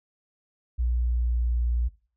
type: tone with pitch glide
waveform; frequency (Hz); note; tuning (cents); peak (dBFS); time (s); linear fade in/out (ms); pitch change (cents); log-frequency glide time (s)
sine; 60.1 to 59.38; B1 to A#1; -46 to +33; -22; 0.78-1.89; 20; -21; 1.02-1.47
effects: noise-tail reverb RT60 0.4 s tail -19 dB re dry